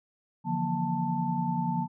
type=tone cluster; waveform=sine; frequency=145.4 / 165.4 / 175.8 / 236.5 / 885 Hz; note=D3 / E3 / F3 / A#3 / A5; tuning=-17 / +6 / +12 / +25 / +10 cents; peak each=-34 / -37 / -31 / -33 / -31 dBFS; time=0.44-1.88 s; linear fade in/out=50 ms; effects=none